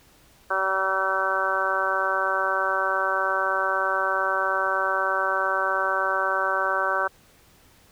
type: harmonic tone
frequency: 191.2 Hz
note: G3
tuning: 43 cents flat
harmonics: 2 / 3 / 4 / 5 / 6 / 7 / 8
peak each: -34 / -29 / -32 / -30 / -28 / -29 / -26 dBFS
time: 0.5-7.08 s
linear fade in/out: 10 ms
effects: pink hiss -56 dBFS RMS until 7.91 s